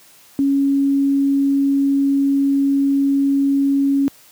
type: tone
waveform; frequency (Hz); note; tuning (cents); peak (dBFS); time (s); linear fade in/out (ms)
sine; 277.2; C#4; 0; -13; 0.39-4.08; 0
effects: white hiss -48 dBFS RMS until 4.31 s + high-pass 80 Hz 12 dB/octave